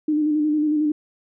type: tone with vibrato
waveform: sine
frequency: 302.5 Hz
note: D#4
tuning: 49 cents flat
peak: -17 dBFS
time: 0.08-0.92 s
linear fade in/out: 5 ms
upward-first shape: square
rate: 11 Hz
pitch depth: 29 cents each way
effects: none